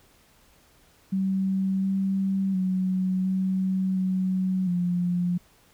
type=tone with pitch steps; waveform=sine; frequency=191.5 / 193.2 / 186.2 / 188.6 / 186.8 / 176.8 Hz; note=G3 / G3 / F#3 / F#3 / F#3 / F3; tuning=-40 / -25 / +11 / +33 / +17 / +22 cents; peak=-22 dBFS; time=1.12-5.38 s; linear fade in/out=10 ms; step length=710 ms; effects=pink hiss -59 dBFS RMS until 5.73 s